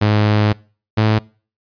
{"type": "tone pair in turn", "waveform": "sawtooth", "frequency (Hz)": [105.5, 108.59], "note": ["G#2", "A2"], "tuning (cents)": [28, -22], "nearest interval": "unison", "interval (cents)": 50, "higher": "second", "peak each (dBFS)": -8, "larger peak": "neither", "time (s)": [[0.01, 0.53], [0.97, 1.19]], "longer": "first", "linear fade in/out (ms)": 10, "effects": ["noise-tail reverb RT60 0.4 s tail -24 dB re dry", "resampled to 11025 Hz"]}